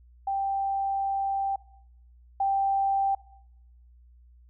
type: tone pair in turn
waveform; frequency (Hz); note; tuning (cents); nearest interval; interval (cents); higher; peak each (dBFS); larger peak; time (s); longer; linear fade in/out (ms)
sine; 785 / 785; G5 / G5; +2 / +2; unison; 0; neither; -25 / -22; second; 0.27-1.56 / 2.4-3.15; first; 5
effects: noise-tail reverb RT60 0.8 s tail -22 dB re dry + added 60 Hz sine -52 dBFS peak until 4.49 s